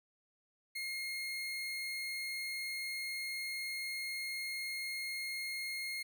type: tone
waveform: 30% pulse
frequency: 2143 Hz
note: C7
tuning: 41 cents sharp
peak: -35 dBFS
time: 0.75-6.03 s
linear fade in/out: 10 ms
effects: none